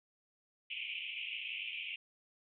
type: band-pass noise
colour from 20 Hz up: pink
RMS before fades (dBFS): -42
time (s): 0.7-1.96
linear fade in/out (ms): 5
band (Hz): 2300 to 3100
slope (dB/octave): 96
effects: none